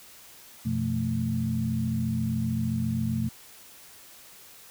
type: tone cluster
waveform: sine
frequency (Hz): 91.4 / 125.2 / 172.6 / 220.4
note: F#2 / B2 / F3 / A3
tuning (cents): -21 / +24 / -20 / +3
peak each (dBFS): -34 / -29 / -35 / -28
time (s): 0.65-3.29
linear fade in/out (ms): 10
effects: white hiss -50 dBFS RMS until 4.7 s